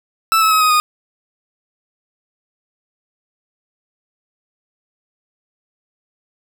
40% pulse tone with pitch steps, 1318.5 / 1296.6 / 1275.1 / 1253.9 / 1233 Hz, E6 / E6 / D#6 / D#6 / D#6, 0 / -29 / +42 / +13 / -16 cents, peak -10 dBFS, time 0.32-0.8 s, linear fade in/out 0 ms, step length 96 ms, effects none

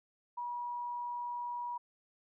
sine tone, 965 Hz, B5, 40 cents flat, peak -36 dBFS, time 0.37-1.78 s, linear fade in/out 10 ms, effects none

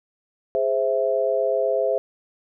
sine chord, Ab augmented, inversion none, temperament equal, 415.3 / 523.3 / 659.3 Hz, Ab4 / C5 / E5, 0 / 0 / 0 cents, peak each -25 / -22 / -23 dBFS, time 0.55-1.98 s, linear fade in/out 0 ms, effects none

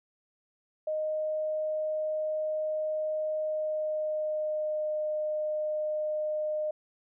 sine tone with pitch glide, 619 to 611.5 Hz, D#5 to D#5, -9 to -30 cents, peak -28 dBFS, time 0.87-6.71 s, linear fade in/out 5 ms, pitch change -21 cents, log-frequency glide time 3.37-4.96 s, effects none

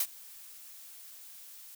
blue noise with ADSR envelope, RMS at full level -27 dBFS, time 0-1.75 s, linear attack 3 ms, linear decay 57 ms, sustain -23 dB, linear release 4 ms, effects none

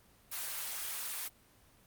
white high-pass noise, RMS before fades -39 dBFS, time 0.31-1.29 s, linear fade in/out 20 ms, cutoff 790 Hz, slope 12 dB/octave, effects pink hiss -64 dBFS RMS until 1.86 s + Opus 24 kbps

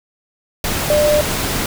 sine tone in noise, 597 Hz, D5, 28 cents sharp, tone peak -11 dBFS, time 0.9-1.21 s, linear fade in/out 2 ms, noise pink, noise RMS -20 dBFS, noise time 0.64-1.66 s, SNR +6 dB, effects none

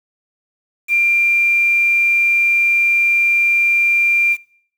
sine tone with quantisation, 2380 Hz, D7, 22 cents sharp, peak -11 dBFS, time 0.88-4.37 s, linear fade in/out 50 ms, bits 6, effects noise-tail reverb RT60 0.6 s tail -23 dB re dry

